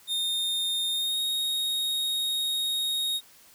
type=tone with pitch glide; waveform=45% pulse; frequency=3661 to 3742 Hz; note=A#7 to A#7; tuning=-32 to +6 cents; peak=-25 dBFS; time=0.07-3.21 s; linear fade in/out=50 ms; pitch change=+38 cents; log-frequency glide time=0.91-1.21 s; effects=white hiss -55 dBFS RMS until 3.54 s